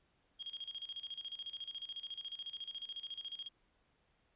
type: tone with tremolo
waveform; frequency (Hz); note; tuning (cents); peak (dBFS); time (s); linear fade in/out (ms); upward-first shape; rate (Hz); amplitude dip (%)
sine; 3251; G#7; -38; -40; 0.39-3.49; 20; square; 14; 80
effects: pink hiss -75 dBFS RMS until 4.35 s + resampled to 8000 Hz